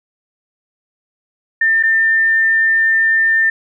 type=tone with dropouts; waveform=sine; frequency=1798 Hz; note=A6; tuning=37 cents sharp; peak=-10 dBFS; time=1.61-3.5 s; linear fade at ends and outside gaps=5 ms; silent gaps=1.828-1.834 s; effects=none